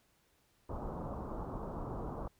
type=low-pass noise; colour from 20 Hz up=pink; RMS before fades=-41 dBFS; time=0.69-2.28 s; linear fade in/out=5 ms; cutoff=1200 Hz; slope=48 dB/octave; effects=pink hiss -72 dBFS RMS until 2.39 s